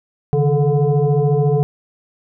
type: tone with frequency modulation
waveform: sine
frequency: 139.5 Hz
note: C#3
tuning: 11 cents sharp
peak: -12 dBFS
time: 0.33-1.63 s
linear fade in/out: 0 ms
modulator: 293 Hz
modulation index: 1.3
effects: none